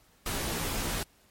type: noise with comb filter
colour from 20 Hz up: pink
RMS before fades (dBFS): -32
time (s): 0.26-1.03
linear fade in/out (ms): 2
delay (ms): 16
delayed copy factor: -0.55
effects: pink hiss -63 dBFS RMS until 1.3 s + MP3 64 kbps